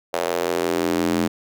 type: tone with high-pass filter sweep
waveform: square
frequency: 42.86 Hz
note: F1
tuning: 32 cents flat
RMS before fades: -22 dBFS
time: 0.13-1.28 s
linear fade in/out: 10 ms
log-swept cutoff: 570 to 240 Hz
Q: 2.4
effects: none